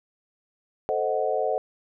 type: chord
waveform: sine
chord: A diminished seventh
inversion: none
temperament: equal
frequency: 440 / 523.3 / 622.3 / 740 Hz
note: A4 / C5 / Eb5 / Gb5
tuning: 0 / 0 / 0 / 0 cents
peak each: -28 dBFS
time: 0.89-1.58 s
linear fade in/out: 0 ms
effects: none